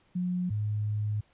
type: tone pair in turn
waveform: sine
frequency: 180 / 105.37 Hz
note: F#3 / G#2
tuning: -47 / +26 cents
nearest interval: major sixth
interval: 927 cents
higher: first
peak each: -27 dBFS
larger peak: neither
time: 0.15-0.5 / 0.5-1.21 s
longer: second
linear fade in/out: 10 ms
effects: pink hiss -66 dBFS RMS until 1.33 s + resampled to 8000 Hz